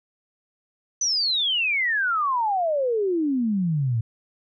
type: exponential sweep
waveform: sine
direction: down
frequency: 6100 to 108.4 Hz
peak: -20 dBFS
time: 1.01-4.01 s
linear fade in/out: 5 ms
effects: none